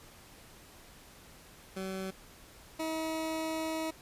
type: tone pair in turn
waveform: 20% pulse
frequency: 190 / 319.5 Hz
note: F#3 / D#4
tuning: +46 / +46 cents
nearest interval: major sixth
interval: 900 cents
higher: second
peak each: -31 / -28 dBFS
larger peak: second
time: 1.76-2.11 / 2.79-3.91 s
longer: second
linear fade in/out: 10 ms
effects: pink hiss -55 dBFS RMS until 4.01 s + resampled to 32000 Hz